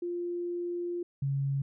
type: tone pair in turn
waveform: sine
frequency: 349.2 / 138.19 Hz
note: F4 / C#3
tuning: 0 / -5 cents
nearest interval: octave + major third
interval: 1605 cents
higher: first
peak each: -31 / -27 dBFS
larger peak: second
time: 0.02-1.03 / 1.22-1.62 s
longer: first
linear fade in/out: 5 ms
effects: none